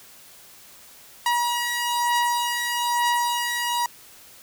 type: beating tone pair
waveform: sawtooth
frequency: 958 / 959.1 Hz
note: A#5 / A#5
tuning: +47 / +49 cents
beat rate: 1.1 Hz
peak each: -23 / -19 dBFS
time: 1.26-3.86 s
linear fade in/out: 2 ms
effects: white hiss -48 dBFS RMS until 4.42 s